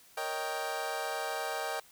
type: chord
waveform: 25% pulse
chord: Eb dominant seventh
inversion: second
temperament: equal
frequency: 466.2 / 554.4 / 622.3 / 784 Hz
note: Bb4 / Db5 / Eb5 / G5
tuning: 0 / 0 / 0 / 0 cents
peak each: -37 / -38 / -35 / -33 dBFS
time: 0.17-1.8 s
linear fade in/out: 5 ms
effects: white hiss -59 dBFS RMS until 1.91 s